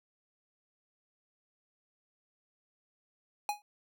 square tone with exponential decay, 830.6 Hz, G#5, in tune, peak -27 dBFS, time 3.49-3.62 s, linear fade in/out 1 ms, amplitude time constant 27 ms, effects none

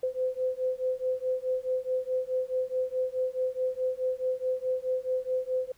sine beating tone pair, 510 / 514.7 Hz, C5 / C5, -44 / -29 cents, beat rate 4.7 Hz, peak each -30 dBFS, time 0.03-5.72 s, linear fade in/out 5 ms, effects pink hiss -63 dBFS RMS until 5.77 s

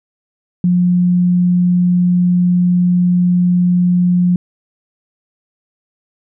sine tone, 178.1 Hz, F3, 34 cents sharp, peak -9 dBFS, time 0.64-4.36 s, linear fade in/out 2 ms, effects none

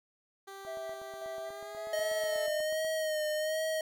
15% pulse tone with pitch glide, 391.4 to 434.3 Hz, G4 to A4, -3 to -23 cents, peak -38 dBFS, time 0.47-2.47 s, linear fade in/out 10 ms, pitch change +180 cents, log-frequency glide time 1.4-2.1 s
click train, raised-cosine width 1 ms, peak -38 dBFS, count 19, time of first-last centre 0.65-2.848 s, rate 8.19 Hz
triangle tone with tremolo, 654 Hz, E5, 14 cents flat, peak -36 dBFS, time 0.66-2.62 s, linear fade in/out 20 ms, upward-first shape square, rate 1.8 Hz, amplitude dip 50%
square tone with vibrato, 622.3 Hz, D#5, in tune, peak -31 dBFS, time 1.93-3.81 s, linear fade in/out 2 ms, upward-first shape sine, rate 1.3 Hz, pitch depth 37 cents each way
effects none

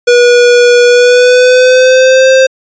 square tone with pitch glide, 484.9 to 525.7 Hz, B4 to C5, -32 to +8 cents, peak -3 dBFS, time 0.07-2.47 s, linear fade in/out 10 ms, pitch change +140 cents, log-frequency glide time 0.85-2.29 s, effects resampled to 16000 Hz

